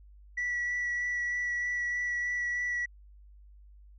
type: tone with vibrato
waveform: sine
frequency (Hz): 1949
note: B6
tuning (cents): -23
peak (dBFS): -27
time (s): 0.37-2.86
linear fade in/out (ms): 10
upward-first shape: sine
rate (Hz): 3.2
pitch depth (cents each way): 10
effects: tanh soft clip ceiling -27 dBFS + added 50 Hz sine -51 dBFS peak until 3.98 s